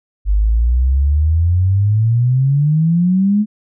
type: exponential sweep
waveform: sine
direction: up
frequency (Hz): 48.73 to 215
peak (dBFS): -10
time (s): 0.25-3.46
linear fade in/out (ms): 50
effects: none